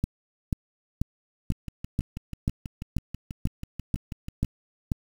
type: two click trains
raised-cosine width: 5 ms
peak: -22 / -12 dBFS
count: 19 / 11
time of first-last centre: 1.52-4.447 / 0.04-4.918 s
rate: 6.15 / 2.05 Hz
effects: 7-bit